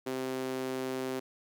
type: tone with high-pass filter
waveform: sawtooth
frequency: 130.3 Hz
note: C3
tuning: 7 cents flat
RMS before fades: -35 dBFS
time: 0.06-1.2 s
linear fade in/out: 10 ms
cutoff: 330 Hz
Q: 2.8
effects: none